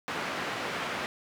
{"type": "band-pass noise", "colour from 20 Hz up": "white", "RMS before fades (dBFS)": -34, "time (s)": [0.08, 1.06], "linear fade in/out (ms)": 0, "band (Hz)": [140, 2000], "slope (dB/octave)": 12, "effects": []}